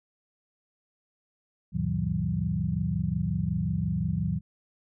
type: tone cluster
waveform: sine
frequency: 74.1 / 99 / 121.7 / 161.9 / 187.5 Hz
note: D2 / G2 / B2 / E3 / F#3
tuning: +16 / +18 / -25 / -31 / +23 cents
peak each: -35 / -34 / -33 / -29 / -31 dBFS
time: 1.72-4.41 s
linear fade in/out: 50 ms
effects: none